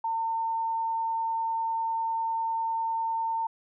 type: tone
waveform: sine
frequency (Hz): 905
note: A5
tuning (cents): +48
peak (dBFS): -26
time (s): 0.04-3.47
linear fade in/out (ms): 5
effects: none